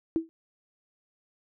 sine tone with exponential decay, 326.3 Hz, E4, 18 cents flat, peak -19 dBFS, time 0.16-0.29 s, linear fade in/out 0 ms, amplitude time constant 28 ms, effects none

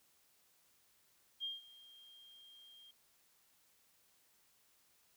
sine tone with ADSR envelope, 3211 Hz, G7, 41 cents sharp, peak -37 dBFS, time 1.4-2.91 s, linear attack 37 ms, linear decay 170 ms, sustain -20 dB, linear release 4 ms, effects white hiss -72 dBFS RMS until 5.16 s

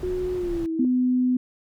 brown noise, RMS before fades -35 dBFS, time 0-0.66 s, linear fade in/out 0 ms
sine tone with pitch glide, 364.9 to 323.2 Hz, F#4 to E4, -24 to -34 cents, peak -24 dBFS, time 0.03-0.85 s, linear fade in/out 2 ms, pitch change -210 cents, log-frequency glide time 0.35-0.71 s
sine tone, 251.8 Hz, B3, 34 cents sharp, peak -18 dBFS, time 0.79-1.37 s, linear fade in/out 5 ms
effects none

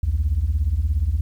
sine beating tone pair, 63.9 / 80.9 Hz, C2 / E2, -40 / -32 cents, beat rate 17 Hz, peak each -20 / -19 dBFS, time 0.03-1.21 s, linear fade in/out 5 ms, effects tanh soft clip ceiling -13 dBFS + 9-bit

